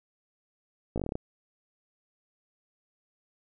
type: slowing click train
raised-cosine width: 2 ms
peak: -18 dBFS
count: 9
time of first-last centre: 0.96-1.154 s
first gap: 17 ms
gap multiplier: 1.1
effects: none